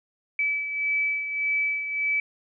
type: beating tone pair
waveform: sine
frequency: 2300 / 2301.7 Hz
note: D7 / D7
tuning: -37 / -35 cents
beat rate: 1.7 Hz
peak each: -24 / -32 dBFS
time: 0.39-2.2 s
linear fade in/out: 2 ms
effects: none